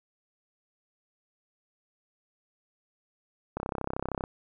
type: click train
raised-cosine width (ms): 1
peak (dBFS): -17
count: 23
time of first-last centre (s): 3.57-4.239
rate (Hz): 32.9
effects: none